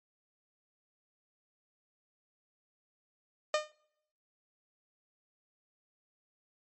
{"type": "tone with exponential decay", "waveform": "sawtooth", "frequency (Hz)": 609, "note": "D#5", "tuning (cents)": -37, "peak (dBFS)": -20, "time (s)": [3.54, 3.72], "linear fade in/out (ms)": 2, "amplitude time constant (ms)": 39, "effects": ["noise-tail reverb RT60 0.8 s tail -26 dB re dry", "MP3 32 kbps"]}